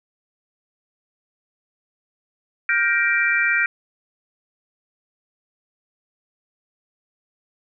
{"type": "chord", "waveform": "sine", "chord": "G minor seventh", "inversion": "third", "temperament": "just", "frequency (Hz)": [1411.2, 1568, 1881.6, 2352], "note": ["F6", "G6", "Bb6", "D7"], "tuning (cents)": [18, 0, 16, 2], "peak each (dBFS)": [-23, -22, -22, -21], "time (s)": [2.69, 3.66], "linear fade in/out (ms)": 2, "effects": []}